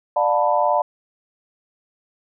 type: chord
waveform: sine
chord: B half-diminished seventh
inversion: first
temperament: just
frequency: 592.7 / 711.2 / 889 / 987.8 Hz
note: D5 / F5 / A5 / B5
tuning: +16 / +31 / +18 / 0 cents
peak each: -20 / -21 / -21 / -22 dBFS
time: 0.16-0.82 s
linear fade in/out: 5 ms
effects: none